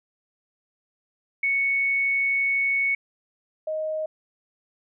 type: tone pair in turn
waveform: sine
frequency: 2217 / 624.8 Hz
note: C#7 / D#5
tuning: 0 / +7 cents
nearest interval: octave + minor seventh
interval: 2193 cents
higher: first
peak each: -20 / -25 dBFS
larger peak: first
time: 1.43-2.95 / 3.67-4.06 s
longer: first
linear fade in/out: 5 ms
effects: none